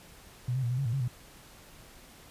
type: tone with pitch steps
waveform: sine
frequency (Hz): 123.5 / 131.9 / 119.1 / 125.7 / 138.5 / 114.7 / 137.1 / 122.4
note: B2 / C3 / A#2 / B2 / C#3 / A#2 / C#3 / B2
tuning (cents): 0 / +14 / +38 / +31 / -1 / -28 / -19 / -15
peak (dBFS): -27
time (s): 0.48-1.08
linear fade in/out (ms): 5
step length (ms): 75
effects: pink hiss -53 dBFS RMS until 2.3 s + resampled to 32000 Hz